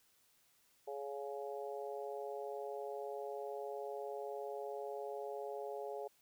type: harmonic tone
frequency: 140 Hz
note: C#3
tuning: 18 cents sharp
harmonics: 3 / 4 / 5 / 6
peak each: -44 / -46 / -48 / -50 dBFS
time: 0.87-6.08 s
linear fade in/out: 10 ms
effects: white hiss -72 dBFS RMS until 6.21 s